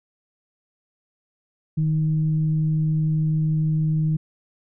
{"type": "tone with frequency modulation", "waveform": "sine", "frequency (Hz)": 155.56, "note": "D#3", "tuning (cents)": 0, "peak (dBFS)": -18, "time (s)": [1.77, 4.17], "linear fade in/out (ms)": 10, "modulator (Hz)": 162, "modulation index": 0.23, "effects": []}